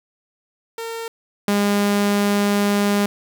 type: tone pair in turn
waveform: sawtooth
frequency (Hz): 456.8 / 203.5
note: A#4 / G#3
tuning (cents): -35 / -35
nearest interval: octave + major second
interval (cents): 1400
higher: first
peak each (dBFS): -23 / -12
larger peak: second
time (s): 0.78-1.08 / 1.48-3.06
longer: second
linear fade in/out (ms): 2
effects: 8-bit